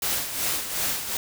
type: noise with tremolo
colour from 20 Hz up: white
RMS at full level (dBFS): -25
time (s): 0.02-1.17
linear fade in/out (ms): 2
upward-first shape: sine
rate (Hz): 2.7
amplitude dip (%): 60
effects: none